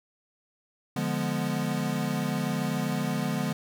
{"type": "chord", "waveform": "square", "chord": "D diminished seventh", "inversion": "none", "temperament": "equal", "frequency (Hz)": [146.83, 174.61, 207.7, 246.9], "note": ["D3", "F3", "Ab3", "Cb4"], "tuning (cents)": [0, 0, 0, 0], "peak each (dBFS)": -33, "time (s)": [0.96, 3.53], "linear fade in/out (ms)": 5, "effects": []}